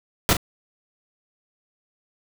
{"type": "noise with echo", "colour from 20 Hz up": "pink", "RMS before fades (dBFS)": -17, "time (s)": [0.29, 0.33], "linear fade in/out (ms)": 0, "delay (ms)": 38, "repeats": 1, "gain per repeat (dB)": -8, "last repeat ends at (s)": 0.368, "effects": []}